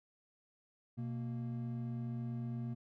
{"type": "tone pair together", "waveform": "triangle", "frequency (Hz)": [123.96, 232.8], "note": ["B2", "A#3"], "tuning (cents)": [7, -2], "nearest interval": "major seventh", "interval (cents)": 1091, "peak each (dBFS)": [-37, -40], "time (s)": [0.97, 2.75], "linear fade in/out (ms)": 20, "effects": []}